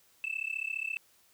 sine tone with amplitude modulation, 2637 Hz, E7, in tune, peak -27 dBFS, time 0.24-0.97 s, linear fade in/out 0 ms, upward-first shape sine, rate 34.7 Hz, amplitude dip 100%, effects tanh soft clip ceiling -27 dBFS + white hiss -65 dBFS RMS until 1.33 s

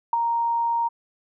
sine tone with ADSR envelope, 932.3 Hz, A#5, in tune, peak -15 dBFS, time 0.13-0.89 s, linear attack 3 ms, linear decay 15 ms, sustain -5 dB, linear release 20 ms, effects none

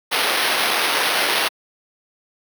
white noise with sample-and-hold, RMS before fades -19 dBFS, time 0.11-1.49 s, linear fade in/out 20 ms, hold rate 7350 Hz, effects high-pass 400 Hz 12 dB/octave

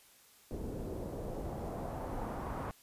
pink noise with low-pass filter sweep, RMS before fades -40 dBFS, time 0.51-2.71 s, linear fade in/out 0 ms, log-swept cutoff 410 to 1100 Hz, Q 1.5, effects white hiss -62 dBFS RMS until 2.82 s + resampled to 32000 Hz

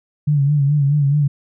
sine tone with vibrato, 143.7 Hz, D3, 37 cents flat, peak -12 dBFS, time 0.27-1.28 s, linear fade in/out 10 ms, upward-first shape sine, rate 4.7 Hz, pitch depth 69 cents each way, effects none

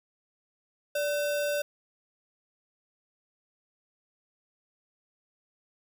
sine tone with sample-and-hold, 583 Hz, D5, 13 cents flat, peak -26 dBFS, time 0.95-1.62 s, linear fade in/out 5 ms, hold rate 2100 Hz, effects none

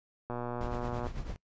click train, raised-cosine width 1 ms, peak -23 dBFS, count 94, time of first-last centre 0.3-1.069 s, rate 121 Hz
brown noise with tremolo, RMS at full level -35 dBFS, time 0.61-1.36 s, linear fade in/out 0 ms, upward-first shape triangle, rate 9.1 Hz, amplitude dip 75%
effects noise-tail reverb RT60 0.1 s tail -22 dB re dry + resampled to 16000 Hz

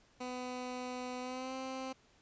15% pulse tone with pitch glide, 250.8 to 262.2 Hz, B3 to C4, +27 to +4 cents, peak -33 dBFS, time 0.2-1.93 s, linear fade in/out 10 ms, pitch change +77 cents, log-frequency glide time 1.2-1.54 s, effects pink hiss -67 dBFS RMS until 2.21 s + resampled to 16000 Hz

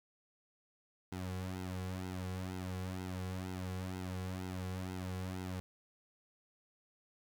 sawtooth tone with flanger, 92.5 Hz, F#2, in tune, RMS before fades -41 dBFS, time 1.12-5.6 s, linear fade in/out 0 ms, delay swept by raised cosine 1.7 to 3.3 ms, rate 2.1 Hz, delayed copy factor -0.95, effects none

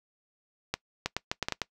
clicks, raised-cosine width 0.2 ms, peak -11 dBFS, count 8, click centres 0.74 / 1.06 / 1.166 / 1.315 / 1.427 / 1.485 / 1.523 / 1.617 s, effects noise-tail reverb RT60 0.1 s tail -22 dB re dry

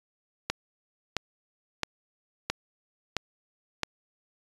click train, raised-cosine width 0.2 ms, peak -9 dBFS, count 6, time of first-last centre 0.5-3.833 s, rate 1.5 Hz, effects resampled to 24000 Hz

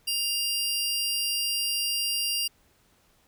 sawtooth tone pair together, 2800 / 4749 Hz, F7 / D8, +4 / +18 cents, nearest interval major sixth, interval 914 cents, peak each -25 / -26 dBFS, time 0.07-2.48 s, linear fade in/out 10 ms, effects pink hiss -64 dBFS RMS until 3.27 s

